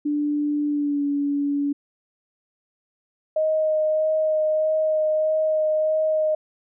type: tone with pitch glide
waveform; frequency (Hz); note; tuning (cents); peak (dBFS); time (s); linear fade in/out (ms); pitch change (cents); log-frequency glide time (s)
sine; 294.2 to 285.3; D4 to C#4; +3 to +50; -20; 0.05-1.73; 10; -53; 0.67-1.04
type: tone with vibrato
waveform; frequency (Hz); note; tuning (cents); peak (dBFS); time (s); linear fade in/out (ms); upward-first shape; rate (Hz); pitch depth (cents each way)
sine; 623; D#5; +2; -18; 3.36-6.35; 5; sine; 1.6; 11
effects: none